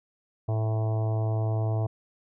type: harmonic tone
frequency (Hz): 110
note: A2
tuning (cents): 0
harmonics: 1 / 3 / 4 / 5 / 6 / 7 / 8 / 9 / 10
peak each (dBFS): -24 / -39 / -39 / -45 / -36 / -42 / -47 / -48 / -52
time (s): 0.48-1.87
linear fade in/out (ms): 10
effects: none